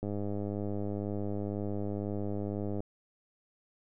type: click train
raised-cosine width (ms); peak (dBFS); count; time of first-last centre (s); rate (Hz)
2; -23; 284; 0.03-2.805; 102
effects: none